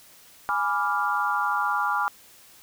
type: chord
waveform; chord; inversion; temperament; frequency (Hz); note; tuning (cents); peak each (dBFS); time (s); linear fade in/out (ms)
sine; G# diminished seventh; none; equal; 830.6 / 987.8 / 1174.7 / 1396.9; G#5 / B5 / D6 / F6; 0 / 0 / 0 / 0; -28 / -29 / -27 / -27; 0.49-2.08; 0
effects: white hiss -52 dBFS RMS until 2.62 s